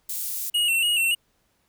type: high-pass noise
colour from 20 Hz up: pink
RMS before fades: -30 dBFS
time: 0.09-0.5 s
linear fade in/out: 5 ms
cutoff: 11000 Hz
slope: 12 dB/octave
type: tone with vibrato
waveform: square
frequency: 2794 Hz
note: F7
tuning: in tune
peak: -20 dBFS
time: 0.54-1.15 s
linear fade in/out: 10 ms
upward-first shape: square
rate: 3.5 Hz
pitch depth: 54 cents each way
effects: pink hiss -68 dBFS RMS until 1.68 s